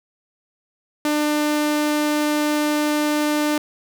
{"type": "tone", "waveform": "sawtooth", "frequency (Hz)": 299, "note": "D4", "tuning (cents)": 31, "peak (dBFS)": -14, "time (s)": [1.05, 3.58], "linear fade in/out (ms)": 2, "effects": []}